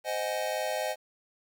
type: chord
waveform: square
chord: Ab dominant seventh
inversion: first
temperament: just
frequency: 519.1 / 623 / 747.5 / 830.6 Hz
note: C5 / Eb5 / Gb5 / Ab5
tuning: -14 / +2 / +17 / 0 cents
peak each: -36 / -33 / -38 / -38 dBFS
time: 0.04-0.96 s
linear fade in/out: 50 ms
effects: 10-bit